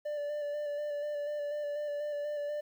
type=tone with vibrato; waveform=triangle; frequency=587.3 Hz; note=D5; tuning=in tune; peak=-31 dBFS; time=0.05-2.61 s; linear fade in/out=10 ms; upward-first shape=square; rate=4.1 Hz; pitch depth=19 cents each way; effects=11-bit